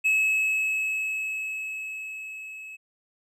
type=tone with level ramp; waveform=triangle; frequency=2581 Hz; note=E7; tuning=37 cents flat; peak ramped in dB=-17 to -37 dBFS; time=0.04-2.77 s; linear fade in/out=20 ms; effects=none